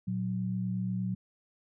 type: tone pair together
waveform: sine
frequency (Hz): 116.54 / 185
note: A#2 / F#3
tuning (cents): 0 / 0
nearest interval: minor sixth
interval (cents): 800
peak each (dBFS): -34 / -31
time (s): 0.07-1.15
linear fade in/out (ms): 10
effects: none